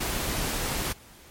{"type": "noise", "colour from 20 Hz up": "pink", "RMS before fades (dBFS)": -29, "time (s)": [0, 0.93], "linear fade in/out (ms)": 10, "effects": ["pink hiss -51 dBFS RMS until 1.3 s", "MP3 64 kbps"]}